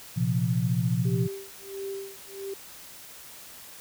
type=chord; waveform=sine; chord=Bb suspended second; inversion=none; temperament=equal with one note detuned; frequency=116.54 / 130.81 / 173.61 Hz; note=Bb2 / C3 / F3; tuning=0 / 0 / -10 cents; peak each=-27 dBFS; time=0.16-1.28 s; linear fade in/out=20 ms
type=tone with tremolo; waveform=sine; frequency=392 Hz; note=G4; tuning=in tune; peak=-31 dBFS; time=1.05-2.54 s; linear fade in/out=5 ms; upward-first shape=sine; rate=1.5 Hz; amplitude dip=100%
effects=white hiss -46 dBFS RMS until 3.8 s